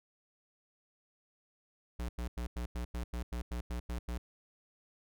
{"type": "tone bursts", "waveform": "square", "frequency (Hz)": 60, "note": "B1", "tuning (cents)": -49, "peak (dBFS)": -36, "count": 12, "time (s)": [1.99, 4.18], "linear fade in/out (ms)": 5, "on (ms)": 100, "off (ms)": 90, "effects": []}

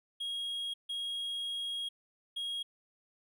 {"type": "tone bursts at uneven times", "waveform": "triangle", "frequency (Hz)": 3281, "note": "G#7", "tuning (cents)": -22, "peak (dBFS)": -33, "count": 3, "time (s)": [[0.2, 0.74], [0.89, 1.89], [2.36, 2.63]], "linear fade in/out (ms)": 10, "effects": []}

